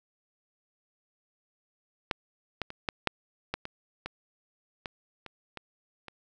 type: clicks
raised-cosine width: 0.3 ms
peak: -11 / -15 / -24 / -12 / -8 / -14 / -21 / -19 / -19 / -26 / -23 / -26 dBFS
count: 12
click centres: 2.112 / 2.617 / 2.704 / 2.888 / 3.073 / 3.54 / 3.654 / 4.06 / 4.858 / 5.263 / 5.573 / 6.083 s
effects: none